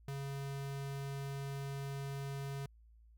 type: tone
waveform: square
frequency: 138.59 Hz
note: C#3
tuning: in tune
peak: -40 dBFS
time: 0.08-2.66 s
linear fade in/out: 2 ms
effects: added 56 Hz sine -59 dBFS peak until 3.17 s